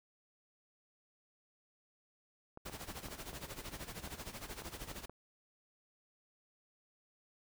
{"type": "clicks", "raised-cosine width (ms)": 1, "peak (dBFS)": -34, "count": 9, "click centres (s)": [2.574, 2.697, 2.902, 3.085, 3.331, 4.075, 4.62, 4.915, 5.096]}
{"type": "noise with tremolo", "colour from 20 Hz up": "pink", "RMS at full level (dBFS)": -44, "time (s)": [2.65, 5.06], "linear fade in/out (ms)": 10, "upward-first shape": "sine", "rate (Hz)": 13, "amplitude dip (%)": 75}
{"effects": []}